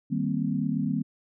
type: chord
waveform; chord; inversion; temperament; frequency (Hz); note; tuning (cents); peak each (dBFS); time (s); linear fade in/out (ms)
sine; C minor seventh; first; equal; 155.56 / 196 / 233.1 / 261.6; Eb3 / G3 / Bb3 / C4; 0 / 0 / 0 / 0; -30; 0.1-1.03; 20
effects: none